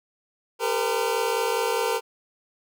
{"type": "tone cluster", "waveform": "25% pulse", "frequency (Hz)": [400.1, 459.1, 504], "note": ["G4", "A#4", "B4"], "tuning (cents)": [35, -26, 35], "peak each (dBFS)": [-26, -21, -25], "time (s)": [0.59, 2.01], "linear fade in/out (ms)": 50, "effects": []}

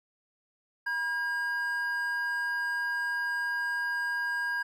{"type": "tone pair together", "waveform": "triangle", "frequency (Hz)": [964, 1620.3], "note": ["B5", "G#6"], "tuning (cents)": [-42, -43], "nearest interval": "major sixth", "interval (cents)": 899, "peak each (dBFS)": [-36, -27], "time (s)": [0.86, 4.63], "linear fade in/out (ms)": 10, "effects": []}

